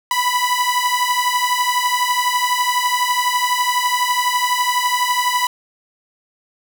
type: beating tone pair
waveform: sawtooth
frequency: 983 / 995 Hz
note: B5 / B5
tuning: -8 / +13 cents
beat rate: 12 Hz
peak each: -15 / -15 dBFS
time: 0.11-5.47 s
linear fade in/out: 2 ms
effects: none